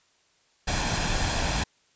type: noise with comb filter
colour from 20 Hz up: pink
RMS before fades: -26 dBFS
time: 0.67-1.64 s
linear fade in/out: 10 ms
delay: 1.2 ms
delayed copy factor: +0.5
effects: white hiss -65 dBFS RMS until 1.95 s + resampled to 16000 Hz